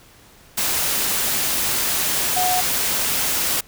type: tone in noise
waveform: sine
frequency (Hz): 730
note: F#5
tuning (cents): -24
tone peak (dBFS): -19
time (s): 2.36-2.61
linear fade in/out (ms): 10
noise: white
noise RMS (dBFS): -21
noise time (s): 0.57-3.61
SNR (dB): -1
effects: pink hiss -49 dBFS RMS until 3.67 s